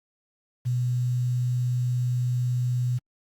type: tone with quantisation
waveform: sine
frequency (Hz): 123.47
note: B2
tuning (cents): 0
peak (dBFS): -22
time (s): 0.65-2.99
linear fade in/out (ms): 20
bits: 8
effects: Opus 48 kbps